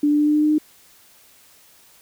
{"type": "tone with pitch steps", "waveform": "sine", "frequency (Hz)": [293.7, 295.6, 297.5, 299.4, 301.3, 303.2, 305.1], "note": ["D4", "D4", "D4", "D4", "D4", "D#4", "D#4"], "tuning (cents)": [0, 11, 22, 33, 44, -45, -34], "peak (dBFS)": -14, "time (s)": [0.03, 0.583], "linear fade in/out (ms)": 5, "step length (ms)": 79, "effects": ["white hiss -52 dBFS RMS until 2.01 s"]}